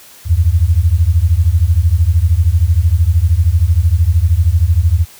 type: beating tone pair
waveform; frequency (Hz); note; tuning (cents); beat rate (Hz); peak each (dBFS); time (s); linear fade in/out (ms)
sine; 77.78 / 90.78; D#2 / F#2; 0 / -32; 13; -11; 0.25-5.06; 50
effects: white hiss -40 dBFS RMS until 5.19 s